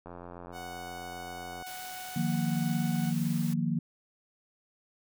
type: click train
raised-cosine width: 1 ms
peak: -30 dBFS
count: 138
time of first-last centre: 0.06-1.624 s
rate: 87.6 Hz
type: tone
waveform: sawtooth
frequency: 740 Hz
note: F#5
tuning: in tune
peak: -37 dBFS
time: 0.52-3.14 s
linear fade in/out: 50 ms
type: noise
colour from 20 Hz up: white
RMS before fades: -45 dBFS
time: 1.66-3.54 s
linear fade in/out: 10 ms
type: chord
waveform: sine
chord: Eb suspended second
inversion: none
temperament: equal with one note detuned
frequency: 155.56 / 177.26 / 233.1 Hz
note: Eb3 / F3 / Bb3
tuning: 0 / +26 / 0 cents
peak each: -31 dBFS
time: 2.16-3.79 s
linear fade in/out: 5 ms
effects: none